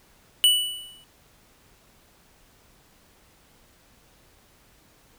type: tone with exponential decay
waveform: square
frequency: 2960 Hz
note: F#7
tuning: in tune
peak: -13 dBFS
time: 0.44-1.04 s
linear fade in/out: 0 ms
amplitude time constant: 130 ms
effects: pink hiss -58 dBFS RMS until 5.18 s